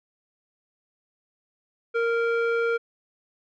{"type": "tone with low-pass filter", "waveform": "square", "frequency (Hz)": 464.3, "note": "A#4", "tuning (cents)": -7, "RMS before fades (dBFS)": -24, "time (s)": [1.94, 2.78], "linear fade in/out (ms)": 20, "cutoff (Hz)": 1800, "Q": 2.1, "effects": []}